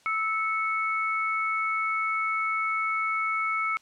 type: tone pair together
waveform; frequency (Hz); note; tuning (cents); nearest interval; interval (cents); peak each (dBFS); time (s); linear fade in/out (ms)
sine; 1308 / 2208; E6 / C#7; -14 / -7; major sixth; 907; -27 / -28; 0.06-3.77; 0
effects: white hiss -60 dBFS RMS until 3.81 s + low-pass 7000 Hz 12 dB/octave